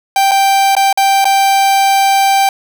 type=tone with dropouts; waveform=45% pulse; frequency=784 Hz; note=G5; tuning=in tune; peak=-8 dBFS; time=0.16-2.49 s; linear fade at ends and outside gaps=2 ms; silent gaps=0.312-0.316 / 0.752-0.766 / 0.928-0.974 / 1.244-1.253 s; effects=none